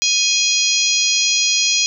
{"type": "harmonic tone with a mistuned harmonic", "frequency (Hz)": 830.6, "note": "G#5", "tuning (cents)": 0, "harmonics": [3, 4, 5, 6, 7, 8], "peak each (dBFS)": [-21, -21, -21, -21, -21, -21], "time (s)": [0.02, 1.86], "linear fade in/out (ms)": 0, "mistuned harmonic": 4, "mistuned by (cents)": -29, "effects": []}